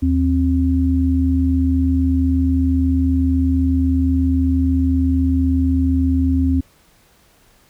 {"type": "tone pair together", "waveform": "sine", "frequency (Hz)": [78.9, 264.9], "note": ["D#2", "C4"], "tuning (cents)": [25, 22], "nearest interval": "octave + major sixth", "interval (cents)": 2097, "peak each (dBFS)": -16, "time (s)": [0.02, 6.61], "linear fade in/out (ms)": 10, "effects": ["pink hiss -54 dBFS RMS until 7.69 s"]}